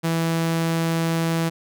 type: tone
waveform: sawtooth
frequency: 164.81 Hz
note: E3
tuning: in tune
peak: -16 dBFS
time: 0.03-1.5 s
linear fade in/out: 20 ms
effects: none